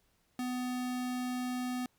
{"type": "tone", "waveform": "square", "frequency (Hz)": 250, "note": "B3", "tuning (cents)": 21, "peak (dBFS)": -34, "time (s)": [0.39, 1.86], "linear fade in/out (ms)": 2, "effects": ["pink hiss -73 dBFS RMS until 1.98 s"]}